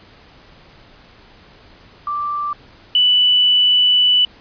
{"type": "tone pair in turn", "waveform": "sine", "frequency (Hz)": [1174.7, 2974], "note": ["D6", "F#7"], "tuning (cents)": [0, 8], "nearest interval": "octave + major third", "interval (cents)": 1608, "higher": "second", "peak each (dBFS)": [-19, -10], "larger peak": "second", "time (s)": [[2.07, 2.53], [2.95, 4.25]], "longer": "second", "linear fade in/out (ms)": 2, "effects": ["pink hiss -46 dBFS RMS until 4.4 s", "resampled to 11025 Hz"]}